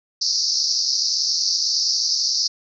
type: band-pass noise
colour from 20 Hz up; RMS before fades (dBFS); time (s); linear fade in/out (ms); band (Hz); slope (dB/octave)
white; -21; 0.21-2.48; 10; 4400 to 5800; 96
effects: none

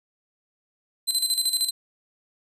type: tone with tremolo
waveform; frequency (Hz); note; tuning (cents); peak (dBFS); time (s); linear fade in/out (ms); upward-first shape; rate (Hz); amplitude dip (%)
25% pulse; 4062; B7; +48; -15; 1.07-1.71; 20; square; 13; 65
effects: none

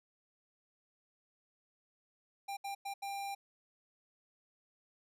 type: tone bursts at uneven times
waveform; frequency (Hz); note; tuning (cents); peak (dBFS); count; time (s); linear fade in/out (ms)
square; 795; G5; +24; -39; 4; 2.48-2.57 / 2.64-2.75 / 2.85-2.94 / 3.02-3.35; 10
effects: resampled to 32000 Hz

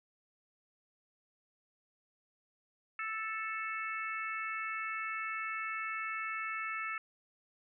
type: harmonic tone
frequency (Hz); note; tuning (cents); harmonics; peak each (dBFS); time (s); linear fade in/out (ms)
440; A4; 0; 3 / 4 / 5 / 6; -39 / -42 / -41 / -44; 2.99-6.98; 2
effects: none

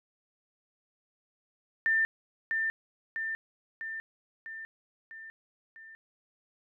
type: tone with echo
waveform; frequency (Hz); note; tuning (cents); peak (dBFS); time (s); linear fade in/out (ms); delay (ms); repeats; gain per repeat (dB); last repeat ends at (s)
sine; 1792; A6; +31; -23; 1.86-2.05; 0; 650; 6; -4; 5.95
effects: none

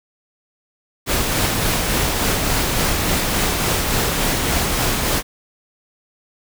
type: noise with tremolo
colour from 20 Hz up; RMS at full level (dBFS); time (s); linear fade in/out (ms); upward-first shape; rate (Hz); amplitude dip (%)
pink; -18; 1.06-5.23; 50; sine; 3.5; 25
effects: none

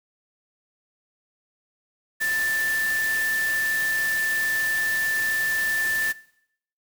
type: tone in noise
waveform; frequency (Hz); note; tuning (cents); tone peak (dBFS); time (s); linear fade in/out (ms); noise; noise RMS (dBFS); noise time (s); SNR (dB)
sine; 1767; A6; +7; -22; 2.2-6.13; 20; white; -33; 2.2-6.13; +8
effects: noise-tail reverb RT60 0.7 s tail -19 dB re dry

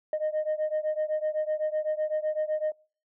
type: beating tone pair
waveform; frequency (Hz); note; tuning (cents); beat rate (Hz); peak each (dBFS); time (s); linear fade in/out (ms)
sine; 613 / 620.9; D#5 / D#5; -26 / -4; 7.9; -27 / -28; 0.13-2.72; 2
effects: noise-tail reverb RT60 0.4 s tail -24 dB re dry + tanh soft clip ceiling -22 dBFS

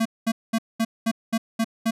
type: tone bursts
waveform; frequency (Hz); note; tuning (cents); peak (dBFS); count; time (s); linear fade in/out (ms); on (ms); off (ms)
square; 225.5; A3; +43; -20; 8; 0-1.91; 10; 55; 210
effects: resampled to 32000 Hz

